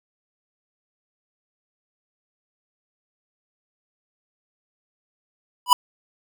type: tone with exponential growth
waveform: square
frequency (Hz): 987.8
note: B5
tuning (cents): 0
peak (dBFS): -6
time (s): 5.66-5.73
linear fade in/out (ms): 2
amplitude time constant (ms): 15
effects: none